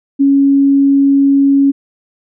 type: tone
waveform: sine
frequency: 277.2 Hz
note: C#4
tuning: in tune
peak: -6 dBFS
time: 0.19-1.72 s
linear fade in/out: 20 ms
effects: none